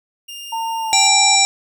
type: tone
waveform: sawtooth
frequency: 2809 Hz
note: F7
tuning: 9 cents sharp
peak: -27 dBFS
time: 0.28-1.08 s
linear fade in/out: 10 ms
type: tone with pitch glide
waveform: sine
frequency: 905 to 844.4 Hz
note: A5 to G#5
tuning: +48 to +29 cents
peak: -20 dBFS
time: 0.52-1.36 s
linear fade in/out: 10 ms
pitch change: -119 cents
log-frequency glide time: 0.78-1.17 s
type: harmonic tone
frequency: 784 Hz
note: G5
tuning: in tune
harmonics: 1 / 3 / 5 / 7 / 9 / 10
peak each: -18 / -18 / -18 / -18 / -18 / -18 dBFS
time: 0.93-1.45 s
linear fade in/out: 0 ms
effects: none